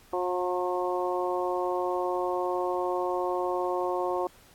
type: harmonic tone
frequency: 180 Hz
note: F#3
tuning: 47 cents flat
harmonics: 2 / 3 / 4 / 5 / 6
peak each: -30 / -32 / -33 / -34 / -35 dBFS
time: 0.13-4.27 s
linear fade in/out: 2 ms
effects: pink hiss -57 dBFS RMS until 4.54 s + AAC 64 kbps